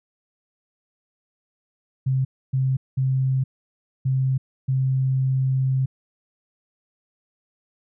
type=tone bursts at uneven times; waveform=sine; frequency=131.9 Hz; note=C3; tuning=14 cents sharp; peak=-18 dBFS; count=5; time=2.06-2.25 / 2.53-2.77 / 2.97-3.44 / 4.05-4.38 / 4.68-5.86 s; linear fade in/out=10 ms; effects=none